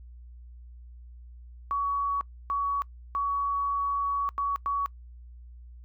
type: tone bursts at uneven times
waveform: sine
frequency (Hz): 1126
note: C#6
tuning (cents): +27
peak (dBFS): -25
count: 5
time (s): 1.71-2.21 / 2.5-2.82 / 3.15-4.29 / 4.38-4.56 / 4.66-4.86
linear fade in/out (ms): 0
effects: noise-tail reverb RT60 0.1 s tail -23 dB re dry + added 60 Hz sine -44 dBFS peak until 5.84 s